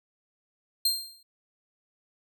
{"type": "tone with exponential decay", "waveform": "sawtooth", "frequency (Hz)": 4186, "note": "C8", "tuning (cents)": 0, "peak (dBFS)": -17, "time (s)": [0.85, 1.23], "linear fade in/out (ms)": 5, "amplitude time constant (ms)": 82, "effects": []}